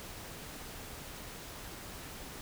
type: silence
effects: pink hiss -46 dBFS RMS until 2.41 s